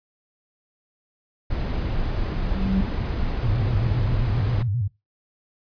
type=noise; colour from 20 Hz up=brown; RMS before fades=-25 dBFS; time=1.5-4.63 s; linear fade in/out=10 ms
type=tone with exponential growth; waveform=sine; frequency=191.4 Hz; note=G3; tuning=41 cents flat; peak=-17 dBFS; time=2.02-2.81 s; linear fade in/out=5 ms; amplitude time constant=170 ms
type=tone with vibrato; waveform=sine; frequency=110 Hz; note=A2; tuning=in tune; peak=-21 dBFS; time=3.41-4.88 s; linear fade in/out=10 ms; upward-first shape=square; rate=7.5 Hz; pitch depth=180 cents each way
effects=noise-tail reverb RT60 0.2 s tail -19 dB re dry + resampled to 11025 Hz